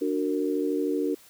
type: chord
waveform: sine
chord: D augmented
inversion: none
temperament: just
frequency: 293.7 / 367.1 / 458.9 Hz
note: D4 / F#4 / A#4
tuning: 0 / -14 / -27 cents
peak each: -27 / -29 / -29 dBFS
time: 0.01-1.15 s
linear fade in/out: 10 ms
effects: white hiss -54 dBFS RMS until 1.29 s